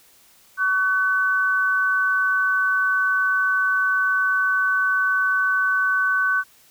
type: tone pair together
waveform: sine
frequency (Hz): 1132 / 1511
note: C#6 / F#6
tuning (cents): +36 / +36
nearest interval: perfect fourth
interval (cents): 500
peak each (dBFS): -24 / -18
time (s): 0.57-6.44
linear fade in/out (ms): 50
effects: white hiss -54 dBFS RMS until 6.7 s